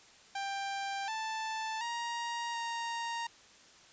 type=tone with pitch steps; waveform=sawtooth; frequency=790 / 881 / 940 / 931 Hz; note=G5 / A5 / A#5 / A#5; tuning=+13 / +2 / +14 / -2 cents; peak=-31 dBFS; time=0.35-3.27 s; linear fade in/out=5 ms; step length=730 ms; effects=white hiss -58 dBFS RMS until 3.92 s + resampled to 16000 Hz